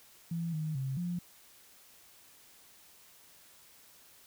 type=tone with pitch steps; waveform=sine; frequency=167.5 / 155.9 / 133.6 / 175.6 Hz; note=E3 / D#3 / C3 / F3; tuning=+28 / +4 / +36 / +10 cents; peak=-32 dBFS; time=0.31-1.19 s; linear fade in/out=5 ms; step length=220 ms; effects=white hiss -59 dBFS RMS until 4.26 s